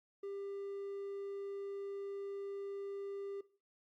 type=tone; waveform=triangle; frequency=397.6 Hz; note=G4; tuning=25 cents sharp; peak=-39 dBFS; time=0.23-3.41 s; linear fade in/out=5 ms; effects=noise-tail reverb RT60 0.4 s tail -18 dB re dry + Opus 48 kbps